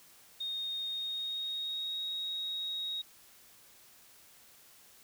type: tone with pitch glide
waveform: sine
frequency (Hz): 3704 to 3775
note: A#7 to A#7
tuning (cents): -12 to +21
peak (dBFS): -34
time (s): 0.4-3.02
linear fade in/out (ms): 10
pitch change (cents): +33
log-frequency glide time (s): 0.85-2.03
effects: white hiss -59 dBFS RMS until 5.03 s